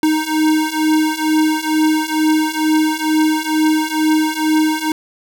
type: beating tone pair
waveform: square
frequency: 310.2 / 312.4 Hz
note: D#4 / D#4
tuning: -5 / +7 cents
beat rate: 2.2 Hz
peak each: -18 / -16 dBFS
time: 0.03-4.92 s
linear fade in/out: 2 ms
effects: none